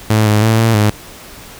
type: tone with pitch steps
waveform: sawtooth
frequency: 108.5 / 105.7 / 111.5 / 113.5 / 105.3 Hz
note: A2 / G#2 / A2 / A#2 / G#2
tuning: -24 / +31 / +23 / -46 / +24 cents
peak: -5 dBFS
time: 0.1-0.9 s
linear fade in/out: 5 ms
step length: 160 ms
effects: pink hiss -35 dBFS RMS until 1.59 s